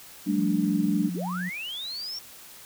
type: chord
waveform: sine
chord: G suspended second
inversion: none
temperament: equal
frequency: 196 / 220 / 293.7 Hz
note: G3 / A3 / D4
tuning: 0 / 0 / 0 cents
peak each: -26 / -28 / -26 dBFS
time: 0.26-1.1 s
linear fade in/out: 20 ms
type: tone with pitch glide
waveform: sine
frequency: 176.3 to 180.42 Hz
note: F3 to F#3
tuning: +17 to -43 cents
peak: -29 dBFS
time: 0.37-1.5 s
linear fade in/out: 20 ms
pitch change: +40 cents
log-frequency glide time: 1.11-1.3 s
type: linear sweep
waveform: sine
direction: up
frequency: 220 to 5588 Hz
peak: -32 dBFS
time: 1.14-2.19 s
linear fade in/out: 5 ms
effects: white hiss -47 dBFS RMS until 2.65 s